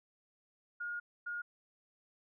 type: tone bursts at uneven times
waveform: sine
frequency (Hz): 1428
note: F6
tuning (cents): +38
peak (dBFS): -37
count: 2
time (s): 0.8-1 / 1.26-1.42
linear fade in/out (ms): 10
effects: none